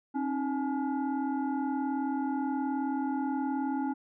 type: tone with frequency modulation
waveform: sine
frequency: 268.6 Hz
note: C4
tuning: 46 cents sharp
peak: -28 dBFS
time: 0.14-3.94 s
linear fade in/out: 20 ms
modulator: 576 Hz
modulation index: 1
effects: none